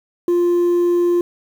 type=tone; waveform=sine; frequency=349.2 Hz; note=F4; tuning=in tune; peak=-10 dBFS; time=0.28-1.21 s; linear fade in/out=2 ms; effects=tanh soft clip ceiling -12 dBFS + 7-bit